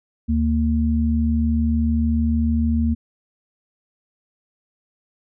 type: tone pair together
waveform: sine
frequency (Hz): 76.7 / 230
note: D#2 / A#3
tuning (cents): -24 / -23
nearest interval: octave + perfect fifth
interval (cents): 1901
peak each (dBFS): -19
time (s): 0.28-2.95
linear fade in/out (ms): 20
effects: none